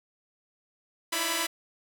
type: tone cluster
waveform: 5% pulse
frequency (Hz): 313.1 / 334.8 / 571 / 994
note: D#4 / E4 / D5 / B5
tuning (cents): +11 / +27 / -49 / +11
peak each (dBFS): -25 / -20 / -25 / -18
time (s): 1.12-1.47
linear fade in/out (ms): 10
effects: none